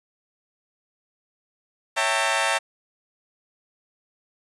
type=chord; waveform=15% pulse; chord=A dominant seventh; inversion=first; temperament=equal with one note detuned; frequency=554.4 / 659.3 / 784 / 903.2 Hz; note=C#5 / E5 / G5 / A5; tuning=0 / 0 / 0 / +45 cents; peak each=-22 / -20 / -21 / -18 dBFS; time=1.96-2.59 s; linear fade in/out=20 ms; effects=resampled to 24000 Hz + 8-bit